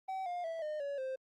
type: tone with pitch steps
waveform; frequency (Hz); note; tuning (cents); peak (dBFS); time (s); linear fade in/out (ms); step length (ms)
triangle; 763 / 707.8 / 656.6 / 609.1 / 565 / 524.2; G5 / F5 / E5 / D#5 / C#5 / C5; -47 / +23 / -7 / -37 / +33 / +3; -34; 0.08-1.16; 10; 180
effects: Opus 24 kbps